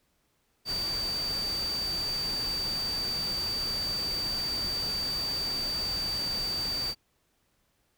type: tone in noise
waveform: sine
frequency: 4629 Hz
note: D8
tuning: 26 cents flat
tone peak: -29 dBFS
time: 0.65-6.95 s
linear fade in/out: 50 ms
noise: pink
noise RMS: -39 dBFS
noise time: 0.65-6.95 s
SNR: +7 dB
effects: pink hiss -72 dBFS RMS until 7.97 s